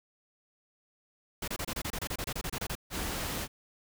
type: noise bursts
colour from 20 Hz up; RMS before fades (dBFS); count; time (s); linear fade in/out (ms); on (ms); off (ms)
pink; -35; 16; 1.42-2.753; 5; 58; 27
type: noise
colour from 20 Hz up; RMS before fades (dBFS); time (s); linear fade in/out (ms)
pink; -35; 2.9-3.48; 50
effects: none